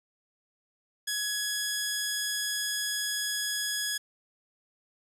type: tone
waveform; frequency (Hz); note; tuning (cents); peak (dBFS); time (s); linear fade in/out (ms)
10% pulse; 1677; G#6; +16; -20; 1.07-3.98; 10
effects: resampled to 32000 Hz + 10-bit